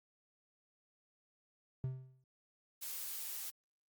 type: tone with exponential decay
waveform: triangle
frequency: 130 Hz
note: C3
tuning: 11 cents flat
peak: -31 dBFS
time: 1.84-2.24 s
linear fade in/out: 2 ms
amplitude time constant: 86 ms
type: noise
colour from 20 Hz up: blue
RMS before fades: -43 dBFS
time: 2.81-3.51 s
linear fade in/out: 20 ms
effects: Opus 48 kbps